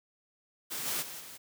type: noise with level steps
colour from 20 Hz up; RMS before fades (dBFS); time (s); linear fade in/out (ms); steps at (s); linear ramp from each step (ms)
white; -37 / -33 / -43 / -47; 0.7-1.38; 20; 0.85 / 1.01 / 1.19; 20
effects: high-pass 100 Hz 12 dB/octave